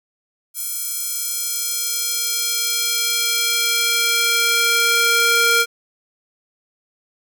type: tone with high-pass filter sweep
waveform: square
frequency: 466.2 Hz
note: A#4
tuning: in tune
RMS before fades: -19 dBFS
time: 0.54-5.66 s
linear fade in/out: 50 ms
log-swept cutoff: 10000 to 1200 Hz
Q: 0.83
effects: none